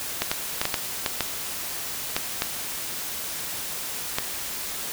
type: clicks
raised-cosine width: 0.2 ms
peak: -5 dBFS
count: 10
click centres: 0.22 / 0.315 / 0.615 / 0.654 / 0.742 / 1.062 / 1.207 / 2.165 / 2.421 / 4.185 s
effects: white hiss -32 dBFS RMS until 4.92 s